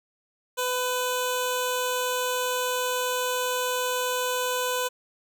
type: tone with notch filter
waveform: 10% pulse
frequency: 501 Hz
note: B4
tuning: 25 cents sharp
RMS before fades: -27 dBFS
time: 0.57-4.89 s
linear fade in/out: 20 ms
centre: 2000 Hz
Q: 1.3
effects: none